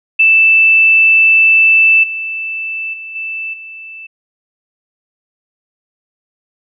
sine tone with level steps, 2645 Hz, E7, 5 cents sharp, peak -5 / -18 / -25 / -19 / -28 dBFS, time 0.19-4.07 s, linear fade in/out 10 ms, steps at 2.03 / 2.93 / 3.15 / 3.53 s, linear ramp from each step 10 ms, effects none

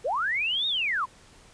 sine linear two-way sweep, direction up then down, 415.3 to 3771 to 930 Hz, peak -24 dBFS, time 0.04-1.06 s, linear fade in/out 20 ms, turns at 0.67 s, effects pink hiss -54 dBFS RMS until 1.53 s + resampled to 22050 Hz

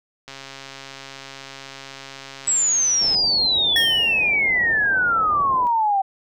click train, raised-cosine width 0.2 ms, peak -19 dBFS, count 391, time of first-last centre 0.28-3.148 s, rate 136 Hz
sine exponential sweep, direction down, 7880 to 765 Hz, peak -16 dBFS, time 2.47-6.02 s, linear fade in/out 10 ms
white low-pass noise, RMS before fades -35 dBFS, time 3.01-5.67 s, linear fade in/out 0 ms, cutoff 940 Hz, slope 96 dB/octave
square tone with exponential decay, 1826 Hz, A#6, 36 cents flat, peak -17 dBFS, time 3.76-4.36 s, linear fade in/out 2 ms, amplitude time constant 130 ms
effects none

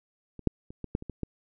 clicks, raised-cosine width 3 ms, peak -29 / -9 / -30 / -22 / -14 / -27 / -23 / -18 dBFS, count 8, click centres 0.393 / 0.473 / 0.705 / 0.843 / 0.951 / 1.024 / 1.097 / 1.233 s, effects none

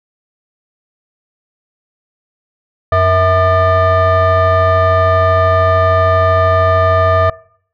sine tone with frequency modulation, 650 Hz, E5, 24 cents flat, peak -6 dBFS, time 2.92-7.3 s, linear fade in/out 5 ms, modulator 559 Hz, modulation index 1.3, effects noise-tail reverb RT60 0.6 s tail -23 dB re dry + tanh soft clip ceiling -6 dBFS

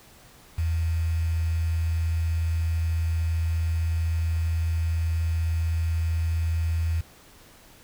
sine tone with quantisation, 82.2 Hz, E2, 4 cents flat, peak -22 dBFS, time 0.58-7.01 s, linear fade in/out 5 ms, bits 7, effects pink hiss -52 dBFS RMS until 7.83 s

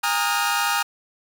sawtooth tone cluster, 812 / 923 / 1248 / 1419 Hz, G#5 / A#5 / D#6 / F6, -39 / -17 / +5 / +27 cents, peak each -22 dBFS, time 0.03-0.83 s, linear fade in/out 10 ms, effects none

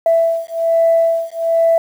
sine beating tone pair, 662 / 663.2 Hz, E5 / E5, +7 / +10 cents, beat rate 1.2 Hz, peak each -14 dBFS, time 0.06-1.78 s, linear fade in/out 2 ms, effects tanh soft clip ceiling -4 dBFS + 7-bit

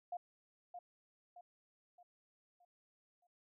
sine tone with echo, 708 Hz, F5, 23 cents sharp, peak -39 dBFS, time 0.12-0.17 s, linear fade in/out 5 ms, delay 620 ms, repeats 5, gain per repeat -7 dB, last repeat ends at 3.27 s, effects none

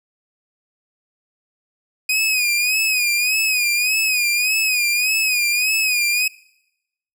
sawtooth tone with vibrato, 2489 Hz, D#7, in tune, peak -13 dBFS, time 2.09-6.28 s, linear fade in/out 5 ms, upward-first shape sine, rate 1.7 Hz, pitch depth 80 cents each way, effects noise-tail reverb RT60 0.9 s tail -24 dB re dry

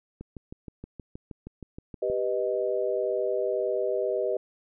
click train, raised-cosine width 3 ms, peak -26 dBFS, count 13, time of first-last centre 0.21-2.1 s, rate 6.35 Hz
sine chord, G augmented, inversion none, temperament equal, 392 / 493.9 / 622.3 Hz, G4 / B4 / D#5, 0 / 0 / 0 cents, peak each -29 dBFS, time 2.02-4.37 s, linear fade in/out 5 ms
effects none

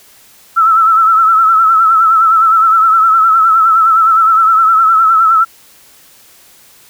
sine tone with vibrato, 1318.5 Hz, E6, in tune, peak -5 dBFS, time 0.56-5.45 s, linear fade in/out 20 ms, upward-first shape triangle, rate 9.7 Hz, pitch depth 67 cents each way, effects white hiss -43 dBFS RMS until 6.89 s

